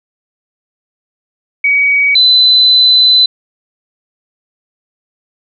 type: tone pair in turn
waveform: sine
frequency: 2262 / 4019 Hz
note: C#7 / B7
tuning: +34 / +30 cents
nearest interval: minor seventh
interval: 996 cents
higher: second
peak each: -7 / -4 dBFS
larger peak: second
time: 1.64-2.15 / 2.15-3.26 s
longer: second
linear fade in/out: 5 ms
effects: none